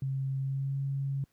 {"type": "tone with pitch glide", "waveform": "sine", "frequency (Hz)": [134.7, 137.53], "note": ["C#3", "C#3"], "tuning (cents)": [-49, -13], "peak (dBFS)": -29, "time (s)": [0.02, 1.24], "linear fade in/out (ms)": 2, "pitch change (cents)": 36, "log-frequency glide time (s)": [0.39, 0.77], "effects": ["pink hiss -73 dBFS RMS until 1.32 s", "high-pass 60 Hz 12 dB/octave"]}